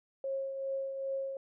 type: tone with tremolo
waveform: sine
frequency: 541 Hz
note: C#5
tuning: 42 cents flat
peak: -31 dBFS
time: 0.24-1.37 s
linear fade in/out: 2 ms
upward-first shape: triangle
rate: 2.5 Hz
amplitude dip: 50%
effects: none